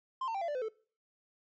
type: tone with pitch steps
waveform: triangle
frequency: 1046.5 / 905.8 / 784 / 678.6 / 587.3 / 508.4 / 440 Hz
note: C6 / A#5 / G5 / F5 / D5 / C5 / A4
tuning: 0 / -50 / 0 / -50 / 0 / -50 / 0 cents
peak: -31 dBFS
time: 0.21-0.686 s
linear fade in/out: 5 ms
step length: 68 ms
effects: noise-tail reverb RT60 0.4 s tail -21 dB re dry + resampled to 16000 Hz